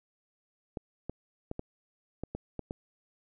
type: clicks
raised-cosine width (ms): 2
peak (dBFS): -22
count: 8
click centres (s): 0.772 / 1.096 / 1.514 / 1.594 / 2.236 / 2.35 / 2.593 / 2.709
effects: none